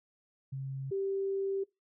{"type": "tone pair in turn", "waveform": "sine", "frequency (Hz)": [134.8, 390.6], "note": ["C#3", "G4"], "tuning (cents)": [-48, -6], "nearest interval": "octave + tritone", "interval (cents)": 1842, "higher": "second", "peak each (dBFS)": [-35, -30], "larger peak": "second", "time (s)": [[0.52, 0.91], [0.91, 1.64]], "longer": "second", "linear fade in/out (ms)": 10, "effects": ["noise-tail reverb RT60 0.2 s tail -22 dB re dry"]}